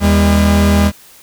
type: tone pair together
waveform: 45% pulse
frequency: 80.4 / 202 Hz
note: E2 / G#3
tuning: -43 / -48 cents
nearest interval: octave + major third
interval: 1595 cents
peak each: -11 dBFS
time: 0-0.92 s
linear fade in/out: 50 ms
effects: white hiss -42 dBFS RMS until 1.22 s